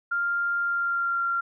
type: tone with pitch glide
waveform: sine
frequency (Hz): 1396.9 to 1380.1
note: F6 to F6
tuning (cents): 0 to -21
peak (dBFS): -23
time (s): 0.11-1.41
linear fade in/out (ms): 10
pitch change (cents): -21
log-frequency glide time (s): 0.6-1.22
effects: none